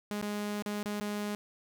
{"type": "tone with dropouts", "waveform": "sawtooth", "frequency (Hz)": 207.3, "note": "G#3", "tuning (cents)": -3, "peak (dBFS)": -29, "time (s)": [0.11, 1.35], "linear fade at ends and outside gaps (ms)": 0, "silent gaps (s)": [[0.214, 0.225], [0.623, 0.661], [0.83, 0.858], [1, 1.01]], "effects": []}